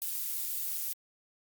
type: noise with amplitude modulation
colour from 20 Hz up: violet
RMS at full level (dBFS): -32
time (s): 0.02-0.93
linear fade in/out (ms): 0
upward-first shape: sine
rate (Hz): 156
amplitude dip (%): 55
effects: Opus 48 kbps